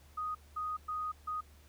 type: tone bursts at uneven times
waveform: sine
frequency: 1244.5 Hz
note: D#6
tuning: in tune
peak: -34 dBFS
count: 4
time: 0.17-0.35 / 0.56-0.77 / 0.88-1.12 / 1.27-1.41 s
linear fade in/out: 10 ms
effects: added 73 Hz sine -57 dBFS peak until 1.68 s + pink hiss -64 dBFS RMS until 1.68 s